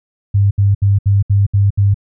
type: tone bursts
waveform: sine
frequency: 100 Hz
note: G2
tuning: 35 cents sharp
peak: -8 dBFS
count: 7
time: 0.34-1.944 s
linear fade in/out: 10 ms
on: 170 ms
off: 69 ms
effects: none